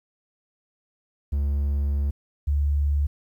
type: tone pair in turn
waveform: triangle / sine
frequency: 70.9 / 72.1 Hz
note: C#2 / D2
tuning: +40 / -31 cents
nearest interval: unison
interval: 29 cents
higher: second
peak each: -19 dBFS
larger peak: neither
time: 1.32-2.11 / 2.47-3.07 s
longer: first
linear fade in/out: 10 ms
effects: 10-bit